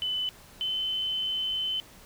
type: tone pair in turn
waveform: sine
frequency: 3010 / 3052 Hz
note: F#7 / G7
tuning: +29 / -47 cents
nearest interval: unison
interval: 24 cents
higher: second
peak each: -27 / -27 dBFS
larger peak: neither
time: 0.02-0.29 / 0.61-1.8 s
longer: second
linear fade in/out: 0 ms
effects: pink hiss -52 dBFS RMS until 2.05 s